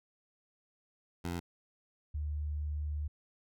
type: tone pair in turn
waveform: 15% pulse / sine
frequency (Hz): 86.7 / 74.6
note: F2 / D2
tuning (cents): -12 / +28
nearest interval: minor third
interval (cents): 260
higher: first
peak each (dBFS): -29 / -33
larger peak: first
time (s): 1.24-1.4 / 2.14-3.08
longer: second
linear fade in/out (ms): 10
effects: none